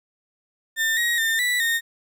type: tone with pitch steps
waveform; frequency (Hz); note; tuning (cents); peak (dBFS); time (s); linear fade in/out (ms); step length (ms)
35% pulse; 1800 / 1892 / 1804 / 1965 / 1841; A6 / A#6 / A6 / B6 / A#6; +39 / +25 / +43 / -9 / -22; -18; 0.76-1.81; 50; 210
effects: 10-bit